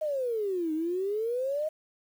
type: exponential two-way sweep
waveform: sine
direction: down then up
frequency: 634 to 307 to 634 Hz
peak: -27 dBFS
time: 0.01-1.69 s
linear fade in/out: 10 ms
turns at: 0.73 s
effects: 9-bit